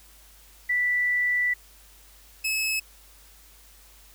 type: tone pair in turn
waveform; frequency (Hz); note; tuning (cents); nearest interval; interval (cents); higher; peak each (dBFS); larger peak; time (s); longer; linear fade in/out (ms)
sine / sawtooth; 1970 / 2587; B6 / E7; -5 / -33; perfect fourth; 472; second; -21; neither; 0.69-1.54 / 2.44-2.8; first; 10
effects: added 50 Hz sine -54 dBFS peak until 4.14 s + white hiss -54 dBFS RMS until 4.14 s